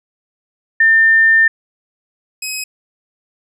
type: tone pair in turn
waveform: sine / 15% pulse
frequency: 1800 / 2540 Hz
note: A6 / D#7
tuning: +39 / +35 cents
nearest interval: tritone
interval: 596 cents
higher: second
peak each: -7 / -14 dBFS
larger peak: first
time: 0.8-1.48 / 2.42-2.64 s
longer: first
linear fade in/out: 5 ms
effects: none